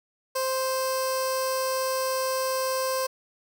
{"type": "tone with notch filter", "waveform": "15% pulse", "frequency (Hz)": 523.3, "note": "C5", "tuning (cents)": 0, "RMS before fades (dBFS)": -27, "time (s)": [0.35, 3.07], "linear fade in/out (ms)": 10, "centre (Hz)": 1900, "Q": 0.86, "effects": []}